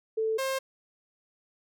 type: tone pair in turn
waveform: sine / sawtooth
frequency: 441.8 / 532.3 Hz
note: A4 / C5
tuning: +7 / +30 cents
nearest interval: minor third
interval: 323 cents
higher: second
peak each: -25 / -24 dBFS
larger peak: second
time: 0.17-0.38 / 0.38-0.59 s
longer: neither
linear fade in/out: 10 ms
effects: none